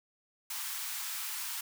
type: high-pass noise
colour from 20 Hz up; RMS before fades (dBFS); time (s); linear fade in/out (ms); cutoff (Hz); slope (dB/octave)
white; -38; 0.5-1.61; 5; 860; 48
effects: none